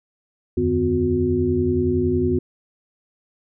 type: tone cluster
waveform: sine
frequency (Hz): 80.2 / 90.9 / 151.6 / 251.8 / 363.2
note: E2 / F#2 / D#3 / B3 / F#4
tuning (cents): -47 / -30 / -45 / +34 / -32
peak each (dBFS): -29 / -25 / -29 / -22 / -20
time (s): 0.57-2.39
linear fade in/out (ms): 5
effects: none